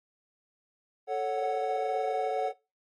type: chord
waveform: triangle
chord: F# minor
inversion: first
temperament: equal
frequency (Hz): 440 / 554.4 / 740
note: A4 / C#5 / F#5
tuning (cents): 0 / 0 / 0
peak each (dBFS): -31 / -32 / -29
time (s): 1.07-2.53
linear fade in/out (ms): 50
effects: noise-tail reverb RT60 0.3 s tail -22 dB re dry + AAC 32 kbps

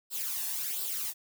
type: noise with flanger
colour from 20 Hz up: blue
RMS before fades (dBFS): -34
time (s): 0.1-1.14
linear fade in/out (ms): 50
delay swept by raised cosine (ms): 0.23 to 1.15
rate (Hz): 1.4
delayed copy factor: +0.65
effects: none

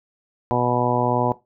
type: harmonic tone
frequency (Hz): 122.7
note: B2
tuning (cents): -11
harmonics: 1 / 2 / 3 / 4 / 5 / 6 / 7 / 8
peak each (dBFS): -26 / -26 / -26 / -26 / -26 / -26 / -26 / -26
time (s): 0.51-1.32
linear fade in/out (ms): 0
effects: noise-tail reverb RT60 0.2 s tail -17 dB re dry

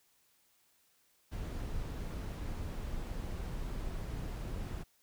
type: noise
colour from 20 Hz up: brown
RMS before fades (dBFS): -39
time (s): 1.31-4.84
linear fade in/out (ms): 20
effects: white hiss -71 dBFS RMS until 5.02 s

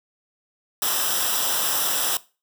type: noise with comb filter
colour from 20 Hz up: white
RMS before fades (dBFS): -23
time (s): 0.82-2.17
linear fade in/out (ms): 2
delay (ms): 0.45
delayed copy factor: -0.75
effects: noise-tail reverb RT60 0.3 s tail -19 dB re dry

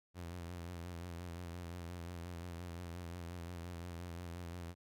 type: tone with vibrato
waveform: sawtooth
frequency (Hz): 86.6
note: F2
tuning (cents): -14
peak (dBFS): -40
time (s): 0.14-4.75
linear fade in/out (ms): 50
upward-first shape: sine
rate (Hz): 5.7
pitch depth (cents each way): 56
effects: none

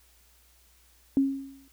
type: tone with exponential decay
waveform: sine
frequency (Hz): 272.5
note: C#4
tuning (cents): -29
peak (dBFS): -17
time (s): 1.17-1.68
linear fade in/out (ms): 1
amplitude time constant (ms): 110
effects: added 60 Hz sine -62 dBFS peak until 1.72 s + white hiss -62 dBFS RMS until 1.72 s

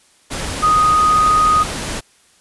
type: tone in noise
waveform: sine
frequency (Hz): 1244.5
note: D#6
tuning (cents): 0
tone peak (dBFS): -10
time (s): 0.62-1.64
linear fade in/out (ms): 20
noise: pink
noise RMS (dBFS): -24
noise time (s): 0.3-2.01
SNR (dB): +11
effects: white hiss -53 dBFS RMS until 2.4 s + resampled to 24000 Hz

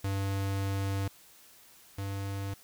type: tone pair in turn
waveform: square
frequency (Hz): 98 / 98.62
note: G2 / G2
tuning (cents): 0 / +11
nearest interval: unison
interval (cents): 11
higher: second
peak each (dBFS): -30 / -34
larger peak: first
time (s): 0.04-1.08 / 1.98-2.54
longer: first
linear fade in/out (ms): 5
effects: white hiss -57 dBFS RMS until 2.63 s

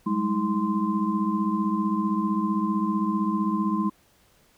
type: tone cluster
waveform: sine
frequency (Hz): 193.8 / 209.3 / 319.4 / 1040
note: G3 / G#3 / D#4 / C6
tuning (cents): -20 / +14 / +45 / -11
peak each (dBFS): -29 / -25 / -29 / -29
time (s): 0.06-3.9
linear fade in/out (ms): 10
effects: pink hiss -61 dBFS RMS until 4.57 s

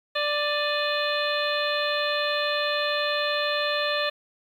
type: harmonic tone with a mistuned harmonic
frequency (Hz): 589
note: D5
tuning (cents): +5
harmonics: 1 / 2 / 3 / 4 / 5 / 6 / 7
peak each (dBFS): -27 / -31 / -30 / -33 / -36 / -31 / -34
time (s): 0.15-4.1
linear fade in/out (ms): 10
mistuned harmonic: 4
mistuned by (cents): +93
effects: 9-bit

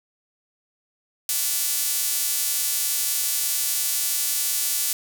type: tone with high-pass filter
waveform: sawtooth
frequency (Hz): 288.4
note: D4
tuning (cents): -31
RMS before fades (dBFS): -24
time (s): 1.29-4.93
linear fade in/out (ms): 2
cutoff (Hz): 7900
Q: 0.59
effects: none

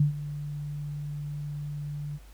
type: tone with ADSR envelope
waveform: sine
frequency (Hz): 146.83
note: D3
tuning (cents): 0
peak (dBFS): -17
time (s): 0-2.19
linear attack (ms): 4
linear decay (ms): 120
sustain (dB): -15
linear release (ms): 38
effects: added 50 Hz sine -47 dBFS peak until 2.33 s + pink hiss -58 dBFS RMS until 2.33 s

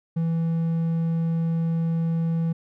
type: tone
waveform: triangle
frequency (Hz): 165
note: E3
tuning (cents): +2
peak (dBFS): -19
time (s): 0.16-2.53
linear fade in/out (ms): 10
effects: none

